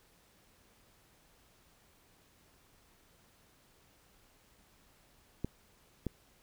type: clicks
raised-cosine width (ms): 3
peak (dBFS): -21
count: 2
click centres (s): 5.446 / 6.067
effects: pink hiss -66 dBFS RMS until 6.42 s